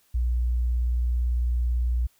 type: tone with vibrato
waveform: sine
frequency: 60.3 Hz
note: B1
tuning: 41 cents flat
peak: -21 dBFS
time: 0.14-2.07 s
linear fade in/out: 10 ms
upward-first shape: sine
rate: 18 Hz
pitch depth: 18 cents each way
effects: white hiss -64 dBFS RMS until 2.19 s